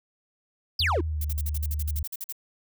triangle exponential sweep, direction down, 5274 to 290 Hz, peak -21 dBFS, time 0.79-1.01 s, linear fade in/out 5 ms
sine tone with pitch glide, 82.41 to 74.7 Hz, E2 to D2, 0 to +30 cents, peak -26 dBFS, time 0.8-2.03 s, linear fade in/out 5 ms, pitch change -170 cents, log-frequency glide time 0.96-1.21 s
violet noise bursts, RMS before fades -34 dBFS, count 14, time 1.21-2.325 s, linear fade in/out 5 ms, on 36 ms, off 47 ms
effects none

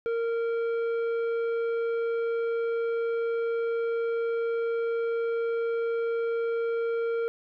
sine tone with tanh clipping, 462.1 Hz, A#4, 15 cents flat, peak -27 dBFS, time 0.06-7.28 s, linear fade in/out 0 ms, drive 9 dB, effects none

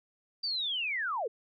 sine linear sweep, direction down, 4729 to 392 Hz, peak -30 dBFS, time 0.43-1.28 s, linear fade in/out 10 ms, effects none

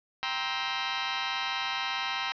15% pulse chord, C dominant seventh, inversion second, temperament just, 784.9 / 941.9 / 1046.5 / 1308.1 Hz, G5 / Bb5 / C6 / E6, +2 / +18 / 0 / -14 cents, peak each -29 dBFS, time 0.23-2.32 s, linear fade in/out 0 ms, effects resampled to 11025 Hz + 8-bit

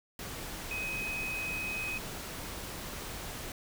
sine tone in noise, 2522 Hz, D#7, 23 cents sharp, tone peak -34 dBFS, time 0.71-1.98 s, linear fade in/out 2 ms, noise pink, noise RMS -41 dBFS, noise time 0.19-3.52 s, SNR +4 dB, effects none

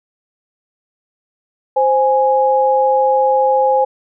sine tone pair together, 523.3 / 830.7 Hz, C5 / G#5, 0 / 0 cents, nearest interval minor sixth, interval 800 cents, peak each -13 dBFS, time 1.76-3.85 s, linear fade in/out 10 ms, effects none

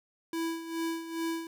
square tone with tremolo, 329.6 Hz, E4, in tune, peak -30 dBFS, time 0.33-1.47 s, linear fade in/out 2 ms, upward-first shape sine, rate 2.4 Hz, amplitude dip 70%, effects none

